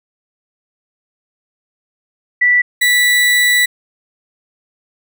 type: tone pair in turn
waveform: sine / 35% pulse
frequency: 1965 / 1965 Hz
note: B6 / B6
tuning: -9 / -9 cents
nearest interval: unison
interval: 0 cents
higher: neither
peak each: -8 dBFS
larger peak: neither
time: 2.41-2.62 / 2.81-3.66 s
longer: second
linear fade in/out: 10 ms
effects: none